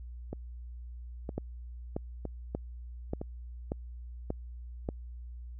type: two click trains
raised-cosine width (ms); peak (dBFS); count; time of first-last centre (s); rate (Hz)
2; -23 / -19; 4 / 7; 0.33-3.215 / 1.38-4.889; 1.04 / 1.71
effects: added 60 Hz sine -41 dBFS peak until 5.59 s